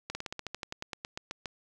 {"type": "slowing click train", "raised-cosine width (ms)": 0.2, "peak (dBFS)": -19, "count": 16, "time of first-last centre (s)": [0.1, 1.458], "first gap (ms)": 50, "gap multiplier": 1.08, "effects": []}